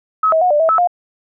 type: tone with pitch steps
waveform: sine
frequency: 1281 / 642 / 726 / 592 / 648 / 1304 / 708 Hz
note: E6 / E5 / F#5 / D5 / E5 / E6 / F5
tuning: -50 / -46 / -33 / +14 / -30 / -19 / +23 cents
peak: -10 dBFS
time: 0.23-0.874 s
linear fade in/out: 5 ms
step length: 92 ms
effects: none

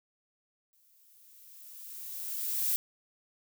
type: noise with exponential growth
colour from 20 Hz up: violet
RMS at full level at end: -28 dBFS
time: 0.73-2.76 s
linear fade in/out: 0 ms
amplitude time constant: 440 ms
effects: none

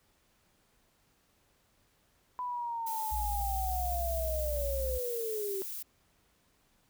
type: linear sweep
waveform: sine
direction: down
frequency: 1000 to 380 Hz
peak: -33 dBFS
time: 2.39-5.62 s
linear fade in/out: 0 ms
type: noise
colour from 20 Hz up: violet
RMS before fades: -40 dBFS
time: 2.86-5.83 s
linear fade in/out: 10 ms
type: tone with vibrato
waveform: sine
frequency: 60.8 Hz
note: B1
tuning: 26 cents flat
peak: -33 dBFS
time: 3.11-4.99 s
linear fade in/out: 20 ms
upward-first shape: square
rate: 5 Hz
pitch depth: 21 cents each way
effects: pink hiss -70 dBFS RMS until 6.89 s

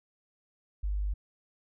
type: tone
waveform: sine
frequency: 50.2 Hz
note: G1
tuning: 42 cents sharp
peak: -28 dBFS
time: 0.83-1.14 s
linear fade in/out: 10 ms
effects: none

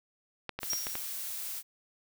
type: clicks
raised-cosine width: 0.3 ms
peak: -19 dBFS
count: 6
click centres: 0.493 / 0.59 / 0.632 / 0.733 / 0.869 / 0.954 s
type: noise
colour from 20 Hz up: blue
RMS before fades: -38 dBFS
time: 0.6-1.63 s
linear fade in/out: 50 ms
type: tone with exponential decay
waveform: sine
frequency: 5620 Hz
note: F8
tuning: 10 cents sharp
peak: -28 dBFS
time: 0.7-1.16 s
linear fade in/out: 1 ms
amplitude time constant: 100 ms
effects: none

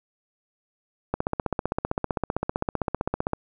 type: click train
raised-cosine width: 1 ms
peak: -10 dBFS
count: 35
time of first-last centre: 1.14-3.334 s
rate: 15.5 Hz
effects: none

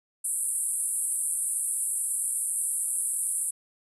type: band-pass noise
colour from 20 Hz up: white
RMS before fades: -29 dBFS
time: 0.24-3.51 s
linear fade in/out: 10 ms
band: 8300 to 11000 Hz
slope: 96 dB/octave
effects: none

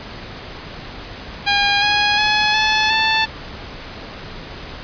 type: tone with pitch steps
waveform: 10% pulse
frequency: 810 / 827.5 / 845.4 / 863.6 / 882.3 Hz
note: G#5 / G#5 / G#5 / A5 / A5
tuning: -43 / -6 / +31 / -33 / +5 cents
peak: -5 dBFS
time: 1.46-3.26 s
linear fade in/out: 20 ms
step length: 360 ms
effects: pink hiss -33 dBFS RMS until 4.83 s + resampled to 11025 Hz

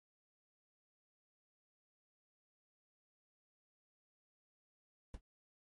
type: noise with exponential decay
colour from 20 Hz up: brown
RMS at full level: -39 dBFS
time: 5.14-5.21 s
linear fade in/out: 2 ms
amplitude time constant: 15 ms
effects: MP3 48 kbps

